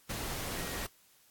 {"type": "tone in noise", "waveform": "sine", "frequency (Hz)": 1881, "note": "A#6", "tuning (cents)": 15, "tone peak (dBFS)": -47, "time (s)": [0.57, 0.86], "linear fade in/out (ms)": 10, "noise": "pink", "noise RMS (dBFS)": -38, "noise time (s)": [0.09, 0.87], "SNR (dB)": -12, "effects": ["white hiss -64 dBFS RMS until 1.3 s", "AAC 64 kbps"]}